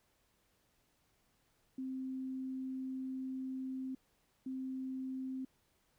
sine tone bursts at uneven times, 261.6 Hz, C4, in tune, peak -38 dBFS, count 2, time 1.78-3.95 / 4.46-5.45 s, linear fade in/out 5 ms, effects pink hiss -75 dBFS RMS until 5.98 s

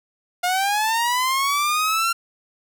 sawtooth linear sweep, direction up, 706 to 1377 Hz, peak -15 dBFS, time 0.43-2.13 s, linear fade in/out 10 ms, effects none

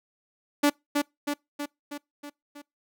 sawtooth tone with echo, 290 Hz, D4, 22 cents flat, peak -14 dBFS, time 0.63-0.7 s, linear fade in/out 10 ms, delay 320 ms, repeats 6, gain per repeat -4 dB, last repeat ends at 2.62 s, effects noise-tail reverb RT60 0.2 s tail -25 dB re dry

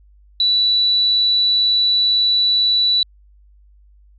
sine tone, 3951 Hz, B7, in tune, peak -12 dBFS, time 0.4-3.03 s, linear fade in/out 2 ms, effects added 50 Hz sine -46 dBFS peak until 4.18 s + MP3 96 kbps

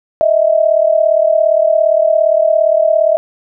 sine tone pair together, 621.9 / 659.3 Hz, D#5 / E5, -1 / 0 cents, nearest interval minor second, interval 101 cents, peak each -11 dBFS, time 0.21-3.17 s, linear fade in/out 0 ms, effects none

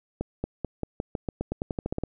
accelerating click train, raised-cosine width 2 ms, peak -15 dBFS, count 16, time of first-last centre 0.21-2.036 s, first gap 230 ms, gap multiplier 0.9, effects none

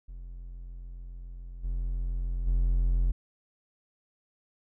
triangle tone with level steps, 43.53 Hz, F1, 5 cents flat, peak -37 / -26 / -20 dBFS, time 0.08-3.12 s, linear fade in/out 10 ms, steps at 1.63 / 2.46 s, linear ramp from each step 20 ms, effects none

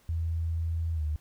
sine tone with pitch glide, 82.41 to 76.01 Hz, E2 to D#2, 0 to -40 cents, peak -27 dBFS, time 0.09-1.16 s, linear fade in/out 0 ms, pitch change -140 cents, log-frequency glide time 0.94-1.02 s, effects pink hiss -63 dBFS RMS until 1.2 s

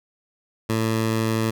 15% pulse tone, 111.7 Hz, A2, 27 cents sharp, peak -14 dBFS, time 0.69-1.51 s, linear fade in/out 10 ms, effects none

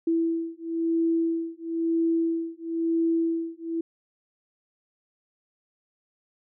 sine beating tone pair, 330 / 331 Hz, E4 / E4, +2 / +7 cents, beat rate 1 Hz, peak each -26 dBFS, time 0.07-3.81 s, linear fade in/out 5 ms, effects none

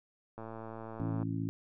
click train, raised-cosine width 1 ms, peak -30 dBFS, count 96, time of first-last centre 0.38-1.228 s, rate 112 Hz
harmonic tone, 55 Hz, A1, in tune, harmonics 2 / 3 / 4 / 5 / 6, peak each -36 / -38 / -45 / -37 / -45 dBFS, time 1-1.49 s, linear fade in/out 0 ms
effects none

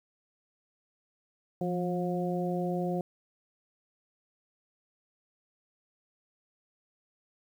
harmonic tone with a mistuned harmonic, 178.9 Hz, F3, 42 cents sharp, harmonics 1 / 2 / 3 / 4, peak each -31 / -34 / -36 / -37 dBFS, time 1.61-3.01 s, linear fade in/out 2 ms, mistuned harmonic 1, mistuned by -42 cents, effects 10-bit

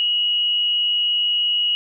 sine tone with amplitude modulation, 2900 Hz, F#7, 35 cents flat, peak -15 dBFS, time 0-1.75 s, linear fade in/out 0 ms, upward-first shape sine, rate 203 Hz, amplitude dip 35%, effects none

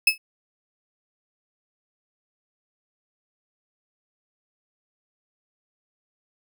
35% pulse tone with exponential decay, 2596 Hz, E7, 27 cents flat, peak -9 dBFS, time 0.07-0.18 s, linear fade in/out 5 ms, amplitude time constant 22 ms, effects none

